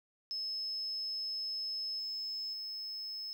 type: tone with level steps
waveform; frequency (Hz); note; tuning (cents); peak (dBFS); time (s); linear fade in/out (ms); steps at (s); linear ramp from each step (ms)
triangle; 5200; E8; -24; -32 / -34 / -37; 0.31-3.33; 0; 1.99 / 2.53; 5
effects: tanh soft clip ceiling -34 dBFS + 10-bit